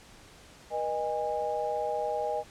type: tone cluster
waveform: sine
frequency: 481.2 / 616 / 818 Hz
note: B4 / D#5 / G#5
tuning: -45 / -17 / -26 cents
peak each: -34 / -32 / -32 dBFS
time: 0.7-2.44 s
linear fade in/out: 50 ms
effects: pink hiss -53 dBFS RMS until 2.5 s + low-pass 9000 Hz 12 dB/octave